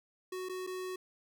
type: tone with dropouts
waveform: square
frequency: 370 Hz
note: F#4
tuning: in tune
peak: -38 dBFS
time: 0.32-0.96 s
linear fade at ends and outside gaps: 5 ms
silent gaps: 0.488-0.494 / 0.667-0.672 s
effects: none